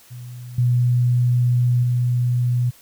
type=tone with level steps; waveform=sine; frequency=122.6 Hz; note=B2; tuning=12 cents flat; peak=-32 / -14 / -16 dBFS; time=0.1-2.71 s; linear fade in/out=20 ms; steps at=0.58 / 1.83 s; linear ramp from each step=5 ms; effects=white hiss -50 dBFS RMS until 2.81 s